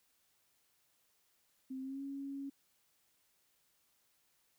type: tone with pitch glide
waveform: sine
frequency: 262.6 to 276.5 Hz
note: C4 to C#4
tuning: +6 to -4 cents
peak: -40 dBFS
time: 1.7-2.5 s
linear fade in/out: 10 ms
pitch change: +90 cents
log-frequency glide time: 1.81-2.02 s
effects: white hiss -75 dBFS RMS until 4.58 s